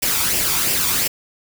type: noise with flanger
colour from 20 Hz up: white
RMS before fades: -19 dBFS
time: 0.02-1.08 s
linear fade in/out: 10 ms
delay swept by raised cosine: 0.38 to 0.88 ms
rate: 2.9 Hz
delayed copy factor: +0.5
effects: none